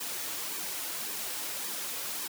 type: noise with flanger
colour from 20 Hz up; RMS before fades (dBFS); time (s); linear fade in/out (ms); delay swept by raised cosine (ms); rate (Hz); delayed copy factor
white; -36; 0-2.28; 10; 1.4 to 5.2; 1.8; -0.6
effects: high-pass 200 Hz 12 dB/octave